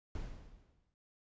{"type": "noise with exponential decay", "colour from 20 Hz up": "brown", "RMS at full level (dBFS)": -39, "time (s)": [0.15, 0.94], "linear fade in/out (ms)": 1, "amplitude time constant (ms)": 170, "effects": ["resampled to 16000 Hz"]}